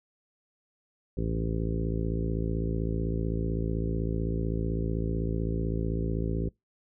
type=harmonic tone with a mistuned harmonic; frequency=55.8 Hz; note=A1; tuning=25 cents sharp; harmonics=1 / 2 / 3 / 4 / 5 / 6 / 7 / 8 / 9; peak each=-31 / -34 / -33 / -40 / -37 / -41 / -37 / -43 / -43 dBFS; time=1.17-6.49 s; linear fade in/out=5 ms; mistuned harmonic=1; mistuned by=+72 cents; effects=noise-tail reverb RT60 0.2 s tail -26 dB re dry